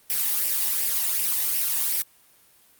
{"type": "noise with flanger", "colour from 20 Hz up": "blue", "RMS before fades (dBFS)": -24, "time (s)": [0.1, 2.02], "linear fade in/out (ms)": 0, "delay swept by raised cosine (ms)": [0.37, 1.11], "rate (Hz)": 2.7, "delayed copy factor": 0.5, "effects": ["white hiss -57 dBFS RMS until 2.79 s", "Opus 32 kbps"]}